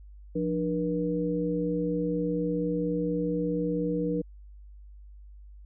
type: tone cluster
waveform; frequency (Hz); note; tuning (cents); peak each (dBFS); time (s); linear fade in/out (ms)
sine; 174.9 / 299.1 / 479.9; F3 / D4 / B4; +3 / +32 / -50; -30; 0.35-4.22; 10
effects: added 50 Hz sine -45 dBFS peak until 5.65 s